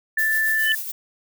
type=tone; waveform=sine; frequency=1760 Hz; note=A6; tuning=in tune; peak=-18 dBFS; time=0.17-0.75 s; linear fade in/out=5 ms
type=noise with tremolo; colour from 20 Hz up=violet; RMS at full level=-28 dBFS; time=0.18-0.92 s; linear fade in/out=10 ms; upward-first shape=sine; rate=7.1 Hz; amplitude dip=45%
type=tone with exponential growth; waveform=sine; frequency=3005 Hz; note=F#7; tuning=26 cents sharp; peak=-17 dBFS; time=0.54-0.72 s; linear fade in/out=1 ms; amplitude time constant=37 ms
effects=none